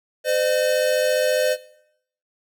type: tone pair together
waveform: square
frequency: 512.3 / 607 Hz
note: C5 / D#5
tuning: -37 / -43 cents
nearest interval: minor third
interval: 294 cents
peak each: -22 dBFS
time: 0.24-1.57 s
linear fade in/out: 50 ms
effects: noise-tail reverb RT60 0.7 s tail -17 dB re dry